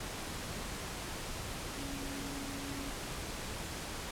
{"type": "tone in noise", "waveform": "sine", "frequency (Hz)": 277.2, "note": "C#4", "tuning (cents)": 0, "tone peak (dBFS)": -43, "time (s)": [1.77, 2.9], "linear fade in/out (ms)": 5, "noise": "pink", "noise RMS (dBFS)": -41, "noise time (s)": [0, 4.11], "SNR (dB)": -5, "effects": ["low-pass 11000 Hz 12 dB/octave"]}